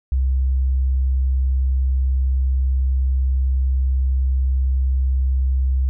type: tone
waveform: sine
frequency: 65.41 Hz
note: C2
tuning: in tune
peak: -15 dBFS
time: 0.12-5.89 s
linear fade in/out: 0 ms
effects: none